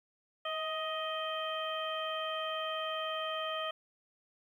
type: harmonic tone with a mistuned harmonic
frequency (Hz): 626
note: D#5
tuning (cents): +10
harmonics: 1 / 2 / 3 / 4 / 5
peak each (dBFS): -38 / -38 / -45 / -47 / -40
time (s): 0.45-3.71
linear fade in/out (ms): 5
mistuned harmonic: 1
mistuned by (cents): +25
effects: 11-bit